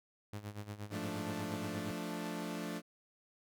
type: tone with tremolo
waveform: sawtooth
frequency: 103.83 Hz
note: G#2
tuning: in tune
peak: -36 dBFS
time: 0.33-1.91 s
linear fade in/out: 0 ms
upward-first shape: sine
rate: 8.5 Hz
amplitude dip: 80%
type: chord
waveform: sawtooth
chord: D minor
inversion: first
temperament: equal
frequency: 174.61 / 220 / 293.7 Hz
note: F3 / A3 / D4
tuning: 0 / 0 / 0 cents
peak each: -39 dBFS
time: 0.9-2.82 s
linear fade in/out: 50 ms
effects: none